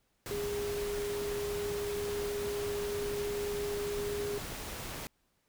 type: tone in noise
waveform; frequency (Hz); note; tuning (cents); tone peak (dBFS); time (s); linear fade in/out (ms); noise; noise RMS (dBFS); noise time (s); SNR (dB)
sine; 410; G#4; -22; -33; 0.31-4.38; 0; pink; -41; 0.26-5.07; +5
effects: pink hiss -75 dBFS RMS until 5.48 s